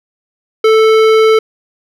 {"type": "tone with hard clipping", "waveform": "sine", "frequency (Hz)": 440, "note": "A4", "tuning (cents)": 0, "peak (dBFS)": -7, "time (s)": [0.64, 1.39], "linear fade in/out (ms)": 5, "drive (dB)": 15, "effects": []}